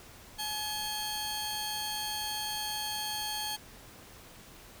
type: tone cluster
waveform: sawtooth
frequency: 849 / 3215 / 4418 Hz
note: G#5 / G7 / C#8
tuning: +38 / +43 / -7 cents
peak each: -34 / -35 / -35 dBFS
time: 0.38-3.57 s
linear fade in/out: 20 ms
effects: pink hiss -52 dBFS RMS until 4.8 s